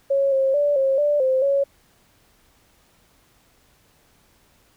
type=tone with pitch steps; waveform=sine; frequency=551 / 536 / 581 / 538 / 587 / 522 / 556 Hz; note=C#5 / C5 / D5 / C5 / D5 / C5 / C#5; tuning=-11 / +42 / -19 / +48 / -1 / -4 / +5 cents; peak=-16 dBFS; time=0.1-1.64 s; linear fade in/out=10 ms; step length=220 ms; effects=pink hiss -59 dBFS RMS until 4.76 s

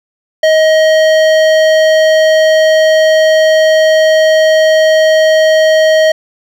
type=tone with hard clipping; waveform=triangle; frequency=630 Hz; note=D#5; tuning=21 cents sharp; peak=-7 dBFS; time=0.43-6.12 s; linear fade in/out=5 ms; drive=18 dB; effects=none

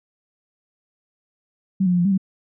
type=tone with pitch steps; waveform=sine; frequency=191.2 / 179.8 / 177.5 / 173.9 / 198.4 / 190.2 Hz; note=G3 / F#3 / F3 / F3 / G3 / F#3; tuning=-43 / -49 / +28 / -7 / +21 / +48 cents; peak=-15 dBFS; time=1.8-2.178 s; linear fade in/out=10 ms; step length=63 ms; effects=none

